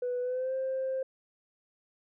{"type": "tone with pitch glide", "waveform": "sine", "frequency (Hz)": [493.9, 526.3], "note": ["B4", "C5"], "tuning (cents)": [0, 10], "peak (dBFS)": -28, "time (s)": [0.02, 1.03], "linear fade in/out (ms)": 5, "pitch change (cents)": 110, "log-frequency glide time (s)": [0.21, 0.54], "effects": ["tanh soft clip ceiling -26 dBFS"]}